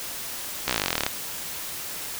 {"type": "slowing click train", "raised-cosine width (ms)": 0.2, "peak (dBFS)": -5, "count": 19, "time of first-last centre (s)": [0.68, 1.065], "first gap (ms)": 15, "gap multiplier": 1.04, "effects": ["white hiss -34 dBFS RMS until 2.19 s"]}